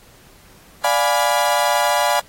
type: chord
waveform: 35% pulse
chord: D diminished seventh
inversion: none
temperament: equal with one note detuned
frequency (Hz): 587.3 / 707.8 / 830.6 / 987.8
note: D5 / F5 / Ab5 / Cb6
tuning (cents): 0 / +23 / 0 / 0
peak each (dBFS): -19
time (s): 0.84-2.2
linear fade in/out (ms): 5
effects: pink hiss -49 dBFS RMS until 2.28 s + AAC 48 kbps